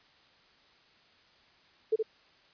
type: tone with echo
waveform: sine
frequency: 440 Hz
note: A4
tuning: in tune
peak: -22 dBFS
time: 1.92-1.96 s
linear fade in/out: 10 ms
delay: 69 ms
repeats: 1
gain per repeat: -4 dB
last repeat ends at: 2.029 s
effects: white hiss -62 dBFS RMS until 2.53 s + resampled to 11025 Hz